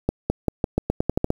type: accelerating click train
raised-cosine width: 2 ms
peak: -6 dBFS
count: 11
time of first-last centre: 0.09-1.304 s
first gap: 210 ms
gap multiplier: 0.87
effects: 7-bit